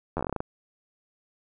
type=slowing click train; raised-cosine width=1 ms; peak=-15 dBFS; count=11; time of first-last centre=0.17-0.405 s; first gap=11 ms; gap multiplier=1.16; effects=none